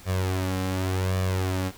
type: tone with flanger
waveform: sawtooth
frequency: 93.4 Hz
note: F#2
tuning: 17 cents sharp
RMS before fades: -26 dBFS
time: 0.05-1.72 s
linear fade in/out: 50 ms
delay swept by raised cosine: 1.7 to 3.8 ms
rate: 0.88 Hz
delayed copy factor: +0.65
effects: pink hiss -48 dBFS RMS until 1.77 s